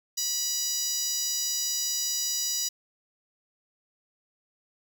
10% pulse tone with high-pass filter, 975 Hz, B5, 23 cents flat, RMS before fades -29 dBFS, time 0.17-2.69 s, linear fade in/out 10 ms, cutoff 5700 Hz, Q 2.2, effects none

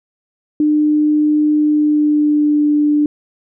sine tone with pitch glide, 301.2 to 296.4 Hz, D4 to D4, +44 to +16 cents, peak -10 dBFS, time 0.6-3.06 s, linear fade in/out 2 ms, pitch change -28 cents, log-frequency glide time 1.53-2.68 s, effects none

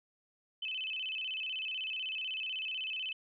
sine tone with vibrato, 2818 Hz, F7, 15 cents sharp, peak -35 dBFS, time 0.62-3.13 s, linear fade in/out 5 ms, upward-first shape square, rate 16 Hz, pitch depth 140 cents each way, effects none

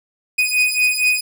40% pulse beating tone pair, 2489 / 2493.3 Hz, D#7 / D#7, 0 / +3 cents, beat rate 4.3 Hz, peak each -17 dBFS, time 0.38-1.21 s, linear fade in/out 10 ms, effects none

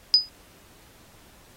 sine tone with exponential decay, 4978 Hz, D#8, in tune, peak -9 dBFS, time 0.14-0.29 s, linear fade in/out 0 ms, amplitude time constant 32 ms, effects pink hiss -54 dBFS RMS until 1.56 s + AAC 48 kbps

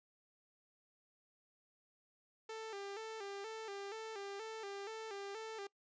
sawtooth tone with vibrato, 420 Hz, G#4, 19 cents sharp, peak -40 dBFS, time 2.49-5.67 s, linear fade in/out 5 ms, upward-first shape square, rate 2.1 Hz, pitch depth 92 cents each way, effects noise-tail reverb RT60 0.1 s tail -22 dB re dry + resampled to 16000 Hz

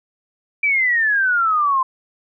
sine exponential sweep, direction down, 2349 to 1030 Hz, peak -14 dBFS, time 0.63-1.83 s, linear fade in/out 5 ms, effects none

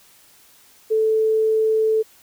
sine tone, 438.9 Hz, A4, 4 cents flat, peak -15 dBFS, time 0.9-2.03 s, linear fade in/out 20 ms, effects white hiss -52 dBFS RMS until 2.22 s

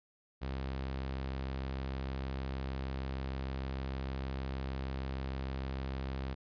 sawtooth tone, 66.5 Hz, C2, 29 cents sharp, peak -32 dBFS, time 0.41-6.35 s, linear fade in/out 20 ms, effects resampled to 11025 Hz

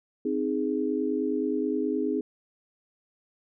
sine chord, Ab major, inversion first, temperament equal, 261.6 / 311.1 / 415.3 Hz, C4 / Eb4 / Ab4, 0 / 0 / 0 cents, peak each -29 dBFS, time 0.25-2.21 s, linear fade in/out 5 ms, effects none

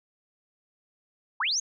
sine linear sweep, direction up, 799 to 6710 Hz, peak -24 dBFS, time 1.4-1.6 s, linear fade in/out 5 ms, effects none

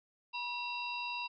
harmonic tone with a mistuned harmonic, 968 Hz, B5, 35 cents flat, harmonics 1 / 3 / 4 / 5, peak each -40 / -39 / -47 / -47 dBFS, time 0.33-1.28 s, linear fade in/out 20 ms, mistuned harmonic 3, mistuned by -110 cents, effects none

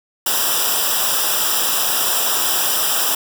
white noise with comb filter, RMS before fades -18 dBFS, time 0.26-3.15 s, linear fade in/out 5 ms, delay 0.46 ms, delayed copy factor -0.9, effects none

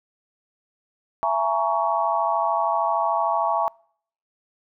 sine chord, A# half-diminished seventh, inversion second, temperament just, 671.3 / 839.1 / 932.3 / 1118.8 Hz, E5 / G#5 / A#5 / C#6, +31 / +18 / 0 / +16 cents, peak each -25 dBFS, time 1.23-3.68 s, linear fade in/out 0 ms, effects noise-tail reverb RT60 0.6 s tail -26 dB re dry

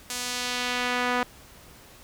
sawtooth tone with band-pass filter sweep, 246.9 Hz, B3, in tune, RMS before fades -28 dBFS, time 0.1-1.23 s, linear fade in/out 2 ms, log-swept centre 7700 to 1300 Hz, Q 0.85, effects pink hiss -50 dBFS RMS until 2.03 s

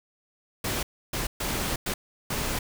pink noise bursts at uneven times, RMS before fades -29 dBFS, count 5, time 0.64-0.83 / 1.13-1.27 / 1.4-1.76 / 1.86-1.94 / 2.3-2.59 s, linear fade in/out 5 ms, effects none

